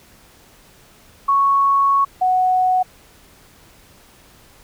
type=tone pair in turn; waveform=sine; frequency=1108 / 739.5 Hz; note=C#6 / F#5; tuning=-1 / -1 cents; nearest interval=perfect fifth; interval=700 cents; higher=first; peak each=-12 / -13 dBFS; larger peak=first; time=1.28-2.05 / 2.21-2.83 s; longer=first; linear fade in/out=10 ms; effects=pink hiss -49 dBFS RMS until 4.63 s